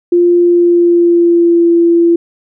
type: tone with pitch glide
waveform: sine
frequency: 349.2 to 339.5 Hz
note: F4 to F4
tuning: 0 to -49 cents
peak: -5 dBFS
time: 0.12-2.16 s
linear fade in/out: 5 ms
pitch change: -49 cents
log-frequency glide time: 0.37-1.71 s
effects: none